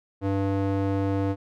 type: tone with band-pass filter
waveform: square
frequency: 98 Hz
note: G2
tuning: in tune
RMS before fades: -25 dBFS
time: 0.21-1.36 s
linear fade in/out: 50 ms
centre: 370 Hz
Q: 0.85
effects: none